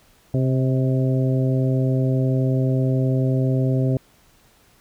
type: harmonic tone with a mistuned harmonic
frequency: 131.2 Hz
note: C3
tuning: 5 cents sharp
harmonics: 1 / 2 / 3 / 4 / 5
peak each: -18 / -24 / -28 / -30 / -32 dBFS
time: 0.34-3.97 s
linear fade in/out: 2 ms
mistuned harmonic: 5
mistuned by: -33 cents
effects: pink hiss -56 dBFS RMS until 4.8 s